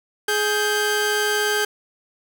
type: tone pair together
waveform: sawtooth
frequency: 419 / 1573 Hz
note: G#4 / G6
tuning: +15 / +6 cents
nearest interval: octave + major seventh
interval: 2291 cents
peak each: -18 dBFS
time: 0.28-1.65 s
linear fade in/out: 5 ms
effects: none